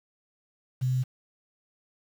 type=tone with quantisation; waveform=sine; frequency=128.2 Hz; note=C3; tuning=35 cents flat; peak=-23 dBFS; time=0.81-1.04 s; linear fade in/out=20 ms; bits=8; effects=none